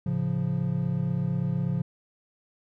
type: chord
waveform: triangle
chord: A augmented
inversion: none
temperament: equal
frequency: 110 / 138.59 / 174.61 Hz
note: A2 / C#3 / E#3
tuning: 0 / 0 / 0 cents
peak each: -31 / -26 / -26 dBFS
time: 0.06-1.82 s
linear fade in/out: 5 ms
effects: none